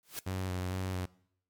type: noise with exponential growth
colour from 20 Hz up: white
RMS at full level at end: -35 dBFS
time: 0.03-0.19 s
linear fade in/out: 0 ms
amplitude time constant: 34 ms
type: tone with vibrato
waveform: sawtooth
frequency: 92.5 Hz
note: F#2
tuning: in tune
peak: -29 dBFS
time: 0.26-1.06 s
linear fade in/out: 10 ms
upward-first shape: square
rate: 2.2 Hz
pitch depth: 23 cents each way
effects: noise-tail reverb RT60 0.7 s tail -22 dB re dry + MP3 96 kbps